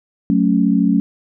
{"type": "chord", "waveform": "sine", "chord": "F# minor", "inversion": "none", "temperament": "equal", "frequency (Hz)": [185, 220, 277.2], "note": ["F#3", "A3", "C#4"], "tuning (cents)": [0, 0, 0], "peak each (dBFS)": -16, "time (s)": [0.3, 1], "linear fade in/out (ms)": 0, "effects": []}